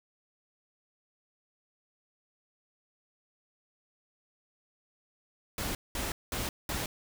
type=noise bursts; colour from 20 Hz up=pink; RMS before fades=-34 dBFS; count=4; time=5.58-6.86 s; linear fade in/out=2 ms; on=170 ms; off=200 ms; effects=none